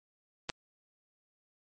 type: clicks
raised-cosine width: 0.2 ms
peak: -17 / -16 dBFS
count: 2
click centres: 0.493 / 0.499 s
effects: MP3 48 kbps